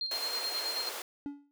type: tone with tremolo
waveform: sine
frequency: 4202 Hz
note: C8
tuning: 7 cents sharp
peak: -31 dBFS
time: 0.01-0.89 s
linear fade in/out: 2 ms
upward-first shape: square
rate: 9.3 Hz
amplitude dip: 45%
type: high-pass noise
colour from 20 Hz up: pink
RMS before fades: -40 dBFS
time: 0.11-1.02 s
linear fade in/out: 2 ms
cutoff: 420 Hz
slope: 24 dB/octave
type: tone with exponential decay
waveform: triangle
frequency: 285.3 Hz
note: C#4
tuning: 50 cents sharp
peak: -30 dBFS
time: 1.26-1.51 s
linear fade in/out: 0 ms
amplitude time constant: 54 ms
effects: none